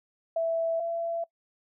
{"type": "tone pair in turn", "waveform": "sine", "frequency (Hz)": [660, 672.3], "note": ["E5", "E5"], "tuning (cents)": [2, 34], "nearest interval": "unison", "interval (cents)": 32, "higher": "second", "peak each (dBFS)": [-24, -28], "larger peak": "first", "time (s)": [[0.36, 0.8], [0.8, 1.24]], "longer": "neither", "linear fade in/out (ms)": 5, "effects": ["noise-tail reverb RT60 0.1 s tail -21 dB re dry"]}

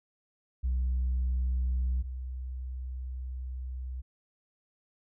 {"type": "tone pair in turn", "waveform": "sine", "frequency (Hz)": [63, 63.66], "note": ["B1", "C2"], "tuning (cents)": [35, -47], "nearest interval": "unison", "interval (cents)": 18, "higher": "second", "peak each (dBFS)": [-24, -34], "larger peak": "first", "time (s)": [[0.63, 2.03], [2.03, 4.02]], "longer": "second", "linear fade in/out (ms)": 20, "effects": ["tanh soft clip ceiling -24 dBFS"]}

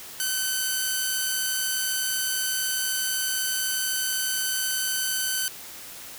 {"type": "tone", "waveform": "5% pulse", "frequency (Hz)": 1524, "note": "G6", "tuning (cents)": -49, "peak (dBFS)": -13, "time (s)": [0.2, 5.48], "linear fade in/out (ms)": 0, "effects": ["white hiss -41 dBFS RMS until 6.18 s"]}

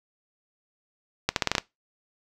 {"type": "accelerating click train", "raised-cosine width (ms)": 0.2, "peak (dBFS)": -4, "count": 7, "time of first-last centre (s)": [1.29, 1.582], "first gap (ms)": 72, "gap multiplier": 0.84, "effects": ["noise-tail reverb RT60 0.2 s tail -21 dB re dry"]}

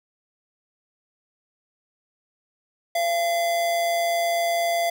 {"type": "tone with amplitude modulation", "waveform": "square", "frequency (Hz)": 682, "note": "F5", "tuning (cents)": -41, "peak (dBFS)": -20, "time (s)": [2.95, 4.9], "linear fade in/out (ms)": 5, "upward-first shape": "sine", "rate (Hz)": 165, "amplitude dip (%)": 30, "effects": []}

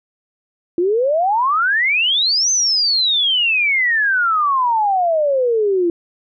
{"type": "exponential two-way sweep", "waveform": "sine", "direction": "up then down", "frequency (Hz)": [334.7, 6272, 334.7], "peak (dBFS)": -13, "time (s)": [0.78, 5.9], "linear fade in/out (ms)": 2, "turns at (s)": 2.51, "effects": []}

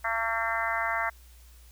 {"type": "harmonic tone", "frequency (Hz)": 226.9, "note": "A#3", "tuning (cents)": -47, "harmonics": [3, 4, 5, 6, 7, 8, 9], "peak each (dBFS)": [-34, -34, -34, -34, -34, -34, -34], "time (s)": [0.04, 1.1], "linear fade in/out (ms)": 10, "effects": ["added 60 Hz sine -50 dBFS peak until 1.71 s", "white hiss -59 dBFS RMS until 1.71 s"]}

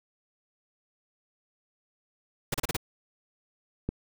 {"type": "noise bursts", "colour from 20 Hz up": "pink", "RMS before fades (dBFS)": -29, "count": 5, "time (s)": [2.52, 2.767], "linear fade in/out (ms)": 5, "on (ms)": 23, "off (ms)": 33}
{"type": "click", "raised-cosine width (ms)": 3, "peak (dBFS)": -16, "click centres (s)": 3.89}
{"effects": []}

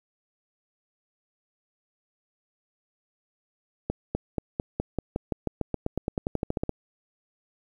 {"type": "accelerating click train", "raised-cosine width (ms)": 2, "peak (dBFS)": -13, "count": 22, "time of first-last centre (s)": [3.9, 6.693], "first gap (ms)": 250, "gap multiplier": 0.93, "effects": ["9-bit"]}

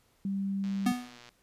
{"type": "tone", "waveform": "sine", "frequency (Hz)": 196, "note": "G3", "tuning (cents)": 0, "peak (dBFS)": -29, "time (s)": [0.25, 0.92], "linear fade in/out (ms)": 2}
{"type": "click train", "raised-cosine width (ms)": 0.2, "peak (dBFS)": -33, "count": 79, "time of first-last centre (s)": [0.64, 1.29], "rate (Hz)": 120}
{"type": "tone with exponential decay", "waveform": "square", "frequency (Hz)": 246.9, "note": "B3", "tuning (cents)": 0, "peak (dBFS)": -23, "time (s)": [0.86, 1.19], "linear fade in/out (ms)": 5, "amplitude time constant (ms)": 71}
{"effects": ["pink hiss -68 dBFS RMS until 1.42 s", "resampled to 32000 Hz"]}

